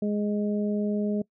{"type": "harmonic tone", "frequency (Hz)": 207.7, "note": "G#3", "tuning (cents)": 0, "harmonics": [1, 2, 3], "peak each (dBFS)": [-25, -31, -35], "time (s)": [0.02, 1.22], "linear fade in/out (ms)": 5, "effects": ["noise-tail reverb RT60 0.1 s tail -23 dB re dry"]}